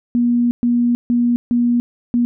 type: tone bursts at uneven times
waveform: sine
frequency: 240 Hz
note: B3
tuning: 49 cents flat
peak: -12 dBFS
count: 5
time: 0.15-0.51 / 0.63-0.95 / 1.1-1.36 / 1.51-1.8 / 2.14-2.25 s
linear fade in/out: 0 ms
effects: none